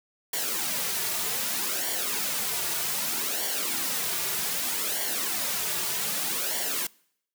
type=noise with flanger; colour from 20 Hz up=white; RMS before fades=-29 dBFS; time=0.33-6.87 s; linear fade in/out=5 ms; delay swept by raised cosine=0.78 to 3.88 ms; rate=0.64 Hz; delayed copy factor=-0.65; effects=noise-tail reverb RT60 0.7 s tail -25 dB re dry + high-pass 150 Hz 12 dB/octave